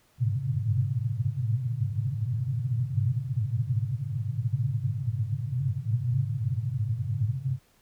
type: band-pass noise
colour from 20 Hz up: pink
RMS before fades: -28 dBFS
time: 0.18-7.59 s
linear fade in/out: 50 ms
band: 100 to 140 Hz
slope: 96 dB/octave
effects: pink hiss -64 dBFS RMS until 7.81 s